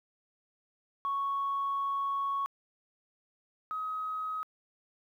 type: tone pair in turn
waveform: sine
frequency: 1108.7 / 1266.5 Hz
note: C#6 / D#6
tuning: 0 / +30 cents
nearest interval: major second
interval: 230 cents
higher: second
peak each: -28 / -32 dBFS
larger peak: first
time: 1.05-2.46 / 3.71-4.43 s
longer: first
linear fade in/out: 0 ms
effects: tanh soft clip ceiling -25 dBFS + 11-bit